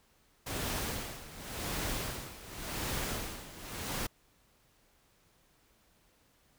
pink noise with tremolo, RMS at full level -35 dBFS, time 0.46-4.07 s, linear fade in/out 10 ms, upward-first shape sine, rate 0.9 Hz, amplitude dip 80%, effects pink hiss -68 dBFS RMS until 6.58 s

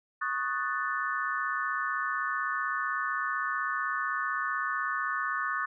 sine chord, D# half-diminished seventh, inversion third, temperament equal with one note detuned, 1108.7 / 1244.5 / 1487.7 / 1760 Hz, C#6 / D#6 / F#6 / A6, 0 / 0 / +9 / 0 cents, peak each -34 dBFS, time 0.21-5.66 s, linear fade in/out 10 ms, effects none

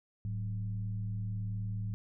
sine tone with frequency modulation, 106 Hz, G#2, 36 cents sharp, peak -33 dBFS, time 0.25-1.94 s, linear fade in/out 0 ms, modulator 78.8 Hz, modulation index 0.54, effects none

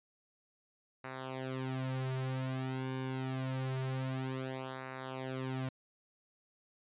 sawtooth tone with flanger, 131 Hz, C3, 2 cents sharp, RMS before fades -38 dBFS, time 1.04-5.69 s, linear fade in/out 5 ms, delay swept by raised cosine 0.3 to 6.1 ms, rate 0.26 Hz, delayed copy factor -0.85, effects resampled to 8000 Hz

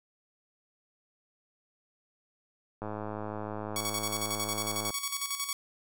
click train, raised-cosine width 1 ms, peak -23 dBFS, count 222, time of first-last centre 2.82-4.905 s, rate 106 Hz
5% pulse tone with tremolo, 1121 Hz, C#6, 19 cents sharp, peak -18 dBFS, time 3.76-5.53 s, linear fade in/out 2 ms, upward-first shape square, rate 11 Hz, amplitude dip 60%
effects none

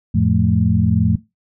sine tone cluster, 88.7 / 111.5 / 175 / 217.5 Hz, F2 / A2 / F3 / A3, +27 / +23 / +4 / -20 cents, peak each -18 dBFS, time 0.14-1.16 s, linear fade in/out 10 ms, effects noise-tail reverb RT60 0.2 s tail -17 dB re dry

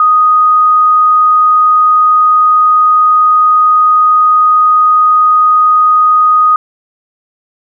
sine tone, 1244.5 Hz, D#6, in tune, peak -4 dBFS, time 0-6.56 s, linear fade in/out 2 ms, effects none

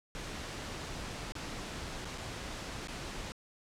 pink noise with dropouts, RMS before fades -41 dBFS, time 0.15-3.32 s, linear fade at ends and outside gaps 0 ms, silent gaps 1.321-1.353 / 2.047-2.053 / 2.176-2.181 / 2.873-2.883 s, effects low-pass 7000 Hz 12 dB/octave

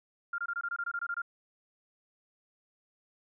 sine tone bursts, 1396.9 Hz, F6, in tune, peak -31 dBFS, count 12, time 0.33-1.219 s, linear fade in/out 5 ms, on 53 ms, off 23 ms, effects none

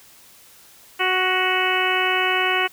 harmonic tone with a mistuned harmonic, 370 Hz, F#4, in tune, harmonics 1 / 2 / 3 / 4 / 5 / 6 / 7 / 8, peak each -26 / -26 / -26 / -26 / -26 / -26 / -26 / -26 dBFS, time 0.99-2.68 s, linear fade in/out 20 ms, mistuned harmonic 5, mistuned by +26 cents, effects white hiss -49 dBFS RMS until 2.72 s

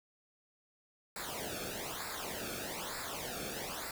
pink noise with flanger, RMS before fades -41 dBFS, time 1.16-3.91 s, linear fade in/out 2 ms, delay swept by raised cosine 0.32 to 1.03 ms, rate 1.1 Hz, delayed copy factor -0.8, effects none

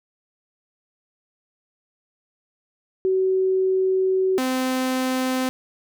sine / sawtooth tone pair in turn, 377.3 / 258.1 Hz, F#4 / C4, +34 / -23 cents, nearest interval perfect fifth, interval 657 cents, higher first, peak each -17 dBFS, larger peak neither, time 3.05-4.38 / 4.38-5.49 s, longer first, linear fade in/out 0 ms, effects none

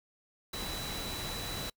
sine tone in noise, 3951 Hz, B7, in tune, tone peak -41 dBFS, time 0.53-1.7 s, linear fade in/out 5 ms, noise pink, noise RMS -39 dBFS, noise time 0.53-1.7 s, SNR -5 dB, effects noise-tail reverb RT60 0.1 s tail -26 dB re dry

